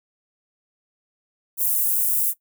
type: high-pass noise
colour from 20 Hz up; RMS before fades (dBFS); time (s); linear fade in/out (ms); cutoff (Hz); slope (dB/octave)
white; -21; 1.57-2.34; 50; 9900; 24
effects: noise-tail reverb RT60 0.1 s tail -18 dB re dry